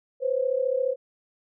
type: tone pair together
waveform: sine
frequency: 502 / 536.4 Hz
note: B4 / C5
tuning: +28 / +43 cents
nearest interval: minor second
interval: 115 cents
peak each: -25 / -25 dBFS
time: 0.2-0.96 s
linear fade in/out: 50 ms
effects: none